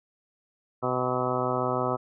harmonic tone with a mistuned harmonic, 126.2 Hz, B2, 38 cents sharp, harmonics 1 / 2 / 3 / 4 / 5 / 6 / 7 / 8 / 9 / 10, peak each -34 / -34 / -32 / -32 / -32 / -34 / -38 / -35 / -35 / -33 dBFS, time 0.82-1.97 s, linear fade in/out 20 ms, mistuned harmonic 10, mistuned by +29 cents, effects none

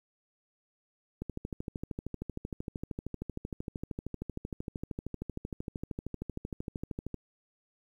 click train, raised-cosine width 3 ms, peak -23 dBFS, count 78, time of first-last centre 1.22-7.143 s, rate 13 Hz, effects 10-bit

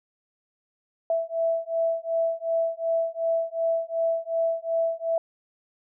sine beating tone pair, 659.3 / 662 Hz, E5 / E5, 0 / +7 cents, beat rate 2.7 Hz, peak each -26 dBFS, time 1.1-5.18 s, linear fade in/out 2 ms, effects none

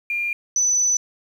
sine tone pair in turn, 2400 / 5992 Hz, D7 / F#8, +37 / +21 cents, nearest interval octave + major third, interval 1584 cents, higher second, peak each -21 / -16 dBFS, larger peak second, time 0.1-0.33 / 0.56-0.97 s, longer second, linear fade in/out 2 ms, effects 8-bit

